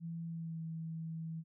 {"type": "tone with pitch glide", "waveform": "sine", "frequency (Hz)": [166.4, 162.32], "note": ["E3", "E3"], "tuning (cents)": [17, -26], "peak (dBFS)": -39, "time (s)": [0, 1.44], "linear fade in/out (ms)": 50, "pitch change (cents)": -43, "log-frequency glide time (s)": [0.27, 0.61], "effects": []}